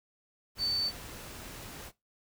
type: tone in noise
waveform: sine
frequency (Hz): 4534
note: C#8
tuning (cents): +38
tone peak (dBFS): -28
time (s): 0.58-0.92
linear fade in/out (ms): 50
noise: pink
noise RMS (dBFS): -45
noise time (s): 0.55-1.92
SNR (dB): +14
effects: noise-tail reverb RT60 0.2 s tail -19 dB re dry